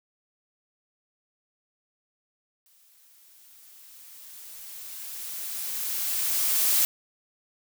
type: noise with exponential growth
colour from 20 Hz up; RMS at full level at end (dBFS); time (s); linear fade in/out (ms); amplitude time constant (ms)
blue; -21; 2.66-6.85; 0; 910
effects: none